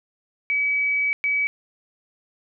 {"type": "tone bursts at uneven times", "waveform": "sine", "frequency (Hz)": 2281, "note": "C#7", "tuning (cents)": 49, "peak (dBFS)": -19, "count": 2, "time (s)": [[0.5, 1.13], [1.24, 1.47]], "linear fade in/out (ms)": 0, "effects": []}